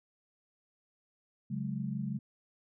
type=chord; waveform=sine; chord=C# suspended fourth; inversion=none; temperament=equal with one note detuned; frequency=138.59 / 185 / 210.9 Hz; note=C#3 / F#3 / G#3; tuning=0 / 0 / +27 cents; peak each=-37 / -38 / -37 dBFS; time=1.5-2.19 s; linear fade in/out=10 ms; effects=none